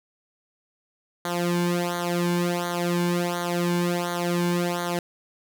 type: tone with flanger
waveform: sawtooth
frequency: 174.61 Hz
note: F3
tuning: in tune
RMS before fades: -25 dBFS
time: 1.25-4.99 s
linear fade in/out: 2 ms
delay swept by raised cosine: 0.38 to 1.58 ms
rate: 1.4 Hz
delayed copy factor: -0.9
effects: none